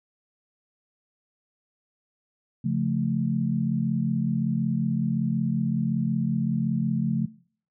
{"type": "chord", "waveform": "sine", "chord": "Db augmented", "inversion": "none", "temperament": "equal", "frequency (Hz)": [138.59, 174.61, 220], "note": ["Db3", "F3", "A3"], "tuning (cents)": [0, 0, 0], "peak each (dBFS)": -27, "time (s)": [2.64, 7.26], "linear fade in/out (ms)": 10, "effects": ["noise-tail reverb RT60 0.5 s tail -20 dB re dry"]}